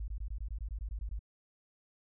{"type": "tone bursts", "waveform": "sine", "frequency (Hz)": 52.4, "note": "G#1", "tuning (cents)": 16, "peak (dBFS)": -35, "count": 12, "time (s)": [0, 1.192], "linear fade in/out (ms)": 5, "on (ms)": 81, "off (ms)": 20, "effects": []}